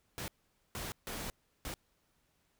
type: noise bursts at uneven times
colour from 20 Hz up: pink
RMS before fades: -41 dBFS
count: 4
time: 0.18-0.28 / 0.75-0.92 / 1.07-1.3 / 1.65-1.74 s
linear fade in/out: 0 ms
effects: pink hiss -75 dBFS RMS until 2.59 s